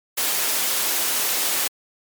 white high-pass noise, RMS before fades -22 dBFS, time 0.17-1.68 s, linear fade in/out 10 ms, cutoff 280 Hz, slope 12 dB/octave, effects MP3 96 kbps

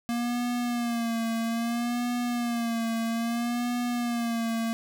square tone with vibrato, 235.2 Hz, A#3, 16 cents sharp, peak -27 dBFS, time 0.09-4.73 s, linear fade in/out 0 ms, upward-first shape sine, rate 0.61 Hz, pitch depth 57 cents each way, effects none

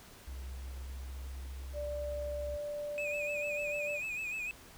sine tone with pitch glide, 65.1 to 66.62 Hz, C2 to C2, -8 to +32 cents, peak -40 dBFS, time 0.27-2.57 s, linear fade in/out 10 ms, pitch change +40 cents, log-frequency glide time 0.56-1.94 s
sine tone, 587.3 Hz, D5, in tune, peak -36 dBFS, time 1.73-4 s, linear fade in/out 50 ms
triangle tone with vibrato, 2520 Hz, D#7, 21 cents sharp, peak -34 dBFS, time 2.98-4.51 s, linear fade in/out 0 ms, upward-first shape sine, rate 6.7 Hz, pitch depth 69 cents each way
effects pink hiss -55 dBFS RMS until 4.77 s

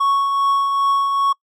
triangle tone with tremolo, 1108.7 Hz, C#6, in tune, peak -11 dBFS, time 0-1.33 s, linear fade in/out 10 ms, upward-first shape triangle, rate 2.5 Hz, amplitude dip 40%, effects noise-tail reverb RT60 0.1 s tail -26 dB re dry

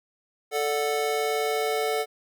square chord, D major, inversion second, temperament just, 440.5 / 587.3 / 734.2 Hz, A4 / D5 / F#5, +2 / 0 / -14 cents, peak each -27 / -33 / -30 dBFS, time 0.51-2.06 s, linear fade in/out 50 ms, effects none

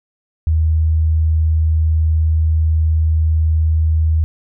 sine tone, 79.3 Hz, D#2, 33 cents sharp, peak -11 dBFS, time 0.47-4.24 s, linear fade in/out 0 ms, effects none

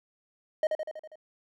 triangle tone with echo, 622.3 Hz, D#5, in tune, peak -20 dBFS, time 0.63-0.67 s, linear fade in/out 2 ms, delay 81 ms, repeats 6, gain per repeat -4 dB, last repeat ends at 1.156 s, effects none

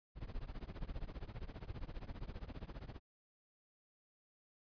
brown noise with tremolo, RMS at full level -42 dBFS, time 0.15-3 s, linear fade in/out 50 ms, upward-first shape triangle, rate 15 Hz, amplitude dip 100%, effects resampled to 11025 Hz

